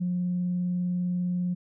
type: tone with vibrato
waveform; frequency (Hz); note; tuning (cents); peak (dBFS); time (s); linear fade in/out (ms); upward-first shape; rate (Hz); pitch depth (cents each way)
sine; 178.5; F3; +38; -24; 0-1.55; 20; sine; 20; 18
effects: tanh soft clip ceiling -20 dBFS